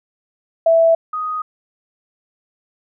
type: tone pair in turn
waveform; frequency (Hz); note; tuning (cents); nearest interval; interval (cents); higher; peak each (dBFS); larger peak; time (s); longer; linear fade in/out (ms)
sine; 659.3 / 1247.3; E5 / D#6; 0 / +4; major seventh; 1104; second; -9 / -20; first; 0.66-0.95 / 1.13-1.42; neither; 5
effects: none